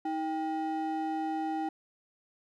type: ring-modulated tone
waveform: triangle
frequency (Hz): 554.4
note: C#5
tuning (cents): 0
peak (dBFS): -25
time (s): 0.05-1.69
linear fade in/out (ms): 5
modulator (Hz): 237
effects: none